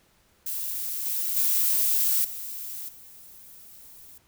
violet noise with level steps, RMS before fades -31 / -28 / -23 / -36 / -48 dBFS, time 0.46-4.18 s, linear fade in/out 5 ms, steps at 1.05 / 1.36 / 2.24 / 2.88 s, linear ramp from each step 10 ms, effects pink hiss -63 dBFS RMS until 4.27 s

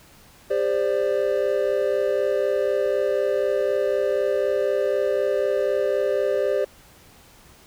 triangle chord, G suspended fourth, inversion none, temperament equal with one note detuned, 400.7 / 523.3 / 587.3 Hz, G4 / C5 / D5, +38 / 0 / 0 cents, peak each -22 dBFS, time 0.5-6.65 s, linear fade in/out 10 ms, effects pink hiss -51 dBFS RMS until 7.66 s

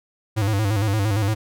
square tone with vibrato, 103.83 Hz, G#2, in tune, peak -19 dBFS, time 0.36-1.35 s, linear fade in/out 20 ms, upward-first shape square, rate 8.7 Hz, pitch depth 88 cents each way, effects none

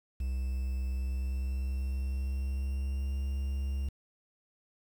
triangle tone with pitch glide, 64.3 to 68.01 Hz, C2 to C#2, -30 to -32 cents, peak -28 dBFS, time 0.2-3.89 s, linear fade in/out 5 ms, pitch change +98 cents, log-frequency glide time 0.89-3.18 s, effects 9-bit

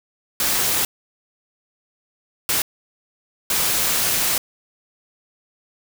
white noise bursts at uneven times, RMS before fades -20 dBFS, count 3, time 0.4-0.85 / 2.49-2.62 / 3.5-4.38 s, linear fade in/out 2 ms, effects none

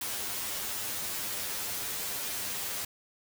white noise with comb filter, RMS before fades -35 dBFS, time 0.01-2.85 s, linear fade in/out 5 ms, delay 10 ms, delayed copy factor +0.65, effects none

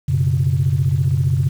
sine chord, F# suspended fourth, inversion none, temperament equal, 92.5 / 123.47 / 138.59 Hz, F#2 / B2 / C#3, 0 / 0 / 0 cents, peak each -19 / -19 / -16 dBFS, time 0.08-1.49 s, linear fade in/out 10 ms, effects tanh soft clip ceiling -7 dBFS + 7-bit

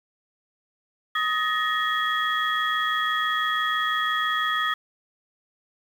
sine tone cluster, 1257 / 1749 / 1875 / 3319 Hz, D#6 / A6 / A#6 / G#7, +17 / -11 / +10 / -2 cents, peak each -24 / -32 / -27 / -29 dBFS, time 1.15-4.74 s, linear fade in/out 5 ms, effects tanh soft clip ceiling -12 dBFS + 8-bit

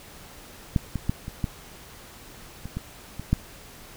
clicks, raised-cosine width 5 ms, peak -8 / -15 / -10 / -21 / -12 / -23 / -17 / -21 / -7 dBFS, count 9, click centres 0.762 / 0.957 / 1.095 / 1.281 / 1.442 / 2.656 / 2.77 / 3.196 / 3.33 s, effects pink hiss -46 dBFS RMS until 3.96 s

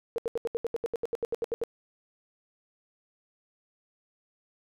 sine tone bursts, 464.8 Hz, A#4, 5 cents flat, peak -26 dBFS, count 16, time 0.16-1.637 s, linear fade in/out 0 ms, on 22 ms, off 75 ms, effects none

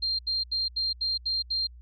sine tone bursts, 4186 Hz, C8, in tune, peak -25 dBFS, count 7, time 0.02-1.672 s, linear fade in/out 10 ms, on 170 ms, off 77 ms, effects added 60 Hz sine -45 dBFS peak until 1.81 s

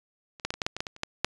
clicks, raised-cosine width 0.2 ms, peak -29 / -11 / -12 / -21 / -10 / -8 / -17 / -12 / -18 / -29 / -11 / -6 dBFS, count 12, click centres 0.398 / 0.45 / 0.505 / 0.54 / 0.618 / 0.665 / 0.766 / 0.805 / 0.868 / 0.964 / 1.034 / 1.246 s, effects resampled to 22050 Hz

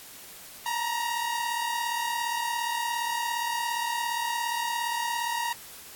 sawtooth tone pair together, 913 / 950.3 Hz, A#5 / A#5, -36 / +33 cents, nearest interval minor second, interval 69 cents, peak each -29 / -25 dBFS, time 0.66-5.53 s, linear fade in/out 2 ms, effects white hiss -46 dBFS RMS until 5.95 s + AAC 64 kbps

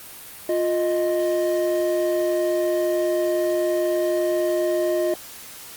triangle tone pair together, 352.1 / 621.6 Hz, F4 / D#5, +14 / -2 cents, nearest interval minor seventh, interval 984 cents, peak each -20 dBFS, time 0.49-5.14 s, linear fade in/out 2 ms, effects white hiss -40 dBFS RMS until 5.76 s + Opus 32 kbps

